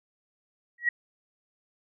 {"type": "tone with exponential growth", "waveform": "sine", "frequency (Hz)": 1912, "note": "A#6", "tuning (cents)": 43, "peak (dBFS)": -17, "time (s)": [0.78, 0.89], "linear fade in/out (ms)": 5, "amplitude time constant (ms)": 22, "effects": []}